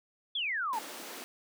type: exponential sweep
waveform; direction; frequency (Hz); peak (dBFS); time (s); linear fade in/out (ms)
sine; down; 3524 to 830.6; -30; 0.35-0.79; 5
type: high-pass noise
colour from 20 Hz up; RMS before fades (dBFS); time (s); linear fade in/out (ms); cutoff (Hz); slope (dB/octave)
pink; -44; 0.73-1.24; 0; 220; 48
effects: none